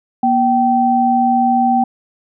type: tone pair together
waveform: sine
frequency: 239.6 / 774 Hz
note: A#3 / G5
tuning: +48 / -22 cents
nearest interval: octave + minor sixth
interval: 2030 cents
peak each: -15 / -12 dBFS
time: 0.23-1.84 s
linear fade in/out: 5 ms
effects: none